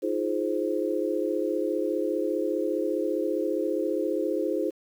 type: chord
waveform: sine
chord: F minor seventh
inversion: third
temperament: just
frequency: 314.3 / 349.2 / 419.1 / 523.8 Hz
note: Eb4 / F4 / Ab4 / C5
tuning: +18 / 0 / +16 / +2 cents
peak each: -30 dBFS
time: 0.02-4.71 s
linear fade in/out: 20 ms
effects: 9-bit